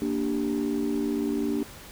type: chord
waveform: sine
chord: G minor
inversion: first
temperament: equal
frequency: 233.1 / 293.7 / 392 Hz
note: Bb3 / D4 / G4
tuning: 0 / 0 / 0 cents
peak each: -28 / -26 / -30 dBFS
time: 0.02-1.63 s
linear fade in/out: 0 ms
effects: tanh soft clip ceiling -19 dBFS + pink hiss -45 dBFS RMS until 1.91 s

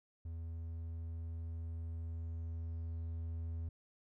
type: tone with level ramp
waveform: triangle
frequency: 82.41 Hz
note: E2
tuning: in tune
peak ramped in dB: -39 to -36 dBFS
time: 0.25-3.69 s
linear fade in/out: 5 ms
effects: none

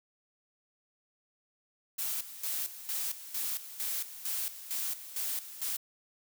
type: noise with tremolo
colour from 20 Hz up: blue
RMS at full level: -34 dBFS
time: 1.98-5.77 s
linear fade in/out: 10 ms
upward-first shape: square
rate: 2.2 Hz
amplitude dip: 75%
effects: none

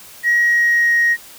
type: tone with pitch glide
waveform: sine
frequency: 1899 to 1879.4 Hz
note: A#6 to A#6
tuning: +32 to +14 cents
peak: -10 dBFS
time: 0.23-1.17 s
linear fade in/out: 50 ms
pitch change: -18 cents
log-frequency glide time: 0.38-0.93 s
effects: tanh soft clip ceiling -8 dBFS + white hiss -40 dBFS RMS until 1.38 s

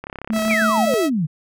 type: click train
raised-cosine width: 0.5 ms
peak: -16 dBFS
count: 17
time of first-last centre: 0.04-0.511 s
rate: 34 Hz
type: tone with tremolo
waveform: sine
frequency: 220 Hz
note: A3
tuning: in tune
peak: -18 dBFS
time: 0.3-0.94 s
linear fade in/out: 0 ms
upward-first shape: square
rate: 6.3 Hz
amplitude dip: 40%
type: tone with vibrato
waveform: sawtooth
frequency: 650 Hz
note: E5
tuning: 24 cents flat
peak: -17 dBFS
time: 0.32-1.1 s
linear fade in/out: 50 ms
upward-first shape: sine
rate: 7.6 Hz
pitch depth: 15 cents each way
type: exponential sweep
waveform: sine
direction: down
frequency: 2559 to 142.5 Hz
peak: -17 dBFS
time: 0.49-1.27 s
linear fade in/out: 20 ms
effects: none

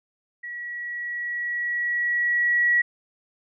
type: tone with level ramp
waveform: sine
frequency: 1925 Hz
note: B6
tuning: 45 cents flat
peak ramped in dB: -32 to -16 dBFS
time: 0.43-2.82 s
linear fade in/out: 10 ms
effects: none

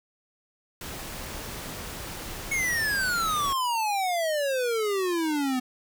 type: noise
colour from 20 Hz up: pink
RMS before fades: -37 dBFS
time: 0.81-3.53 s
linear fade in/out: 2 ms
type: exponential sweep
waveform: square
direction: down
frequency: 2217 to 249.4 Hz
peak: -25 dBFS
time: 2.51-5.6 s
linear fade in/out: 10 ms
effects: none

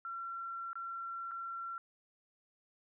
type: tone with dropouts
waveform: sine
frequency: 1361 Hz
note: F6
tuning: 45 cents flat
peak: -39 dBFS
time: 0.05-1.78 s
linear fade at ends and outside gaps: 1 ms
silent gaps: 0.731-0.755 / 1.311-1.316 s
effects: none

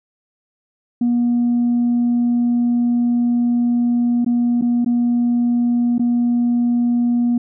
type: tone with dropouts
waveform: sine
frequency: 240 Hz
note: B3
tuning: 49 cents flat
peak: -12 dBFS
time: 1.01-7.38 s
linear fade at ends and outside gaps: 5 ms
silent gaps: 4.247-4.262 / 4.613-4.621 / 4.847-4.86 / 5.982-5.994 s
effects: tanh soft clip ceiling -11 dBFS

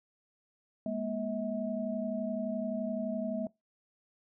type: tone cluster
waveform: sine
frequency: 207.3 / 239 / 642 Hz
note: G#3 / A#3 / E5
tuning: -3 / +43 / -46 cents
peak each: -36 / -36 / -36 dBFS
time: 0.86-3.47 s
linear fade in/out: 2 ms
effects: noise-tail reverb RT60 0.2 s tail -21 dB re dry

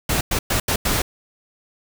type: noise bursts at uneven times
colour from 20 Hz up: pink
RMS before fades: -20 dBFS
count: 5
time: 0.09-0.21 / 0.31-0.39 / 0.5-0.6 / 0.68-0.76 / 0.85-1.02 s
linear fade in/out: 5 ms
effects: none

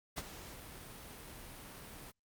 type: noise with ADSR envelope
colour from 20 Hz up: pink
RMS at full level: -38 dBFS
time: 0.16-2.12 s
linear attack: 22 ms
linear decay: 31 ms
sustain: -12 dB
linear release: 23 ms
effects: Opus 48 kbps

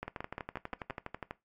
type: two click trains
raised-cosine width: 0.5 ms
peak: -22 / -23 dBFS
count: 6 / 16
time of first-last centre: 0.03-0.907 / 0.08-1.31 s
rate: 5.7 / 12.2 Hz
effects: noise-tail reverb RT60 0.2 s tail -18 dB re dry + AAC 48 kbps

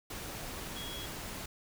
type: tone in noise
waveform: sine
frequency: 3322 Hz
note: G#7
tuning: in tune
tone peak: -43 dBFS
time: 0.76-1.06 s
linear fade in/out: 5 ms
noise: pink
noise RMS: -42 dBFS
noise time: 0.1-1.46 s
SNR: -4 dB
effects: none

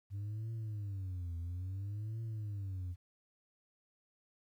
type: tone with vibrato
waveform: sine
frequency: 97.8 Hz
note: G2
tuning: 4 cents flat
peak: -35 dBFS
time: 0.1-2.96 s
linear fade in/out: 50 ms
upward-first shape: triangle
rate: 0.59 Hz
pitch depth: 270 cents each way
effects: tanh soft clip ceiling -37 dBFS + 12-bit

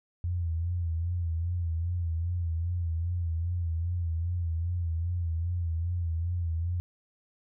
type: tone with vibrato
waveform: sine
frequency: 85 Hz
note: F2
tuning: 46 cents flat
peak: -27 dBFS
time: 0.24-6.8 s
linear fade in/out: 0 ms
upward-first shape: sine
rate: 2.5 Hz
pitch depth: 74 cents each way
effects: none

